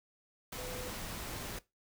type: tone in noise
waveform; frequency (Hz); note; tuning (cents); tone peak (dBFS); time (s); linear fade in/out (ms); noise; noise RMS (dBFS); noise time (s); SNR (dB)
sine; 502; B4; +28; -43; 0.58-0.9; 5; pink; -42; 0.52-1.59; -4
effects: noise-tail reverb RT60 0.2 s tail -18 dB re dry